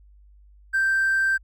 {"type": "tone with hard clipping", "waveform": "triangle", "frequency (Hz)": 1567, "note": "G6", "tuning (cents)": -1, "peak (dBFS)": -19, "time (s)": [0.73, 1.38], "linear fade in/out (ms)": 20, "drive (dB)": 4, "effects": ["added 50 Hz sine -49 dBFS peak until 1.43 s"]}